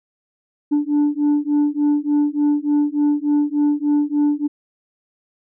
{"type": "beating tone pair", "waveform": "sine", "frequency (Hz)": [291.6, 295], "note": ["D4", "D4"], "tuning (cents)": [-12, 8], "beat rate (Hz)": 3.4, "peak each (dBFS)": -16, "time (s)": [0.71, 4.48], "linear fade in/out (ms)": 20, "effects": ["tanh soft clip ceiling -12 dBFS"]}